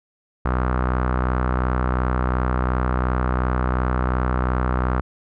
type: tone with low-pass filter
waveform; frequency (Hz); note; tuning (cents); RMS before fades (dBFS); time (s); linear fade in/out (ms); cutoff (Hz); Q
sawtooth; 62.8; B1; +30; -21; 0.45-5.01; 5; 1300; 3.3
effects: none